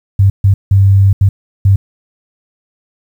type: tone bursts at uneven times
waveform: sine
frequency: 98 Hz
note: G2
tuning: in tune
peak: -4 dBFS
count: 5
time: 0.19-0.3 / 0.44-0.54 / 0.71-1.13 / 1.21-1.29 / 1.65-1.76 s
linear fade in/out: 5 ms
effects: 7-bit